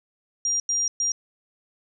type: tone bursts at uneven times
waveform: sine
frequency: 5700 Hz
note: F8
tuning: 34 cents sharp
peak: -21 dBFS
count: 3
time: 0.45-0.6 / 0.69-0.88 / 1-1.12 s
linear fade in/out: 2 ms
effects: none